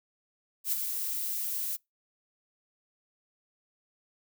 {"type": "noise with ADSR envelope", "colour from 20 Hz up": "violet", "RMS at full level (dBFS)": -27, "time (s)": [0.64, 1.77], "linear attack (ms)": 82, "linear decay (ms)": 25, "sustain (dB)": -6, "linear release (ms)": 19, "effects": ["noise-tail reverb RT60 0.2 s tail -26 dB re dry"]}